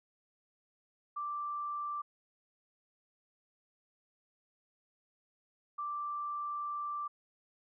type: tone bursts at uneven times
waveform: sine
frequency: 1174.7 Hz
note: D6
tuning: in tune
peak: -35 dBFS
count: 2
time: 1.16-2.02 / 5.78-7.08 s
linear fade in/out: 10 ms
effects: none